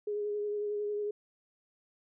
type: tone with vibrato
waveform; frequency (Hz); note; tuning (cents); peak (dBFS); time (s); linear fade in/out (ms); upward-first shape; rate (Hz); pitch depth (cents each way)
sine; 415.3; G#4; 0; -31; 0.07-1.11; 5; sine; 11; 19
effects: none